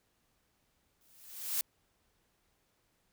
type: noise with exponential growth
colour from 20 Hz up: blue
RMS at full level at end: -30 dBFS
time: 1.01-1.61 s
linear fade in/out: 1 ms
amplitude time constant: 130 ms
effects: pink hiss -75 dBFS RMS until 3.12 s